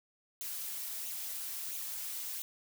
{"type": "noise with flanger", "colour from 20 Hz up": "blue", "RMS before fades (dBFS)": -40, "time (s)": [0.41, 2.42], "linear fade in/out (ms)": 0, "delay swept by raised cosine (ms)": [0.29, 5.99], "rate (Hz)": 1.5, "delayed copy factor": 0.5, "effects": []}